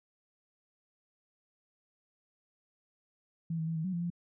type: tone with pitch steps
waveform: sine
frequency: 164.8 / 160.3 / 163.8 / 159.3 / 186.8 / 171.5 / 173 Hz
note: E3 / E3 / E3 / D#3 / F#3 / F3 / F3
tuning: 0 / -48 / -11 / +41 / +17 / -31 / -16 cents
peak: -31 dBFS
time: 3.5-4.102 s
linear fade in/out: 5 ms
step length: 86 ms
effects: none